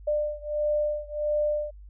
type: beating tone pair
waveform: sine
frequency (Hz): 596 / 597.5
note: D5 / D5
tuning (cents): +25 / +30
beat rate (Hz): 1.5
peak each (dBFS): -27 / -28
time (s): 0.07-1.71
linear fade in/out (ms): 10
effects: added 50 Hz sine -43 dBFS peak until 1.89 s